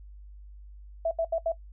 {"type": "tone bursts", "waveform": "sine", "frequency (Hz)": 659.3, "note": "E5", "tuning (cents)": 0, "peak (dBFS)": -23, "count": 4, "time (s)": [1.05, 1.52], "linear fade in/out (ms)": 5, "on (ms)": 62, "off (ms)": 74, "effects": ["noise-tail reverb RT60 0.1 s tail -18 dB re dry", "added 50 Hz sine -44 dBFS peak until 1.72 s"]}